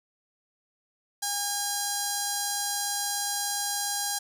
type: tone with notch filter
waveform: 5% pulse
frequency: 813 Hz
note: G#5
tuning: 37 cents flat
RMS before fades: -30 dBFS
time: 1.22-4.19 s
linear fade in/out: 10 ms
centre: 2500 Hz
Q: 0.96
effects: none